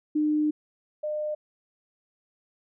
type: tone pair in turn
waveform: sine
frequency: 302.6 / 605.2 Hz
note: D#4 / D#5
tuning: -48 / -48 cents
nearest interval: octave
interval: 1200 cents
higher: second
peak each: -21 / -27 dBFS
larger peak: first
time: 0.15-0.51 / 1.03-1.35 s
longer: first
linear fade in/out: 10 ms
effects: none